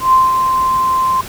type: tone with ADSR envelope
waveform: sine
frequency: 1042 Hz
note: C6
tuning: 7 cents flat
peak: -5 dBFS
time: 0-1.21 s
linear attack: 130 ms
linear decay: 180 ms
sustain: -6 dB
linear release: 3 ms
effects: pink hiss -30 dBFS RMS until 1.28 s